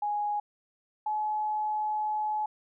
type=tone pair in turn; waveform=sine; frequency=830.6 / 852 Hz; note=G#5 / G#5; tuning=0 / +44 cents; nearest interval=unison; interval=44 cents; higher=second; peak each=-27 dBFS; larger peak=neither; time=0.02-0.4 / 1.06-2.46 s; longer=second; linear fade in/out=5 ms; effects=none